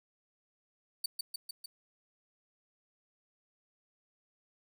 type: tone with echo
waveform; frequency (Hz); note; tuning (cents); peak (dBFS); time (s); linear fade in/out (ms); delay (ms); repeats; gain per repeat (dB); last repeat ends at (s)
sawtooth; 4562; C#8; +49; -28; 1.04-1.06; 5; 150; 4; -3; 1.66
effects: 11-bit